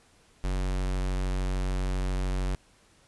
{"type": "tone", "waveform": "square", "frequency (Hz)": 46.53, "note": "F#1", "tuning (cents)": 10, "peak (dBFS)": -27, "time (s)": [0.44, 2.55], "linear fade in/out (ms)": 0, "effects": ["pink hiss -61 dBFS RMS until 3.07 s", "resampled to 24000 Hz"]}